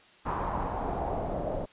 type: noise with low-pass filter sweep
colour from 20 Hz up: pink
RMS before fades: -32 dBFS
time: 0.25-1.66 s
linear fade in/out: 20 ms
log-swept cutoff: 1100 to 580 Hz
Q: 3.6
effects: white hiss -57 dBFS RMS until 1.72 s + resampled to 8000 Hz